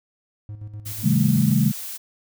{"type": "tone with tremolo", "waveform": "triangle", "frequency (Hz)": 105.1, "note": "G#2", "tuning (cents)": 21, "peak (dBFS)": -29, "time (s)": [0.49, 1.52], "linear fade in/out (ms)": 0, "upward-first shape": "square", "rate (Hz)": 8.1, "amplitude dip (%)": 60}
{"type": "noise", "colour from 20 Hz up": "blue", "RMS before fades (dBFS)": -33, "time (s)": [0.85, 1.98], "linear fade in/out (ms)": 20}
{"type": "chord", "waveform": "sine", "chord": "A half-diminished seventh", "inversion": "first", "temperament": "just", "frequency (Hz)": [132, 158.4, 198, 220], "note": ["C3", "Eb3", "G3", "A3"], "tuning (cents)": [16, 31, 18, 0], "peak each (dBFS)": -21, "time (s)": [1.03, 1.72], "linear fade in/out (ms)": 20}
{"effects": []}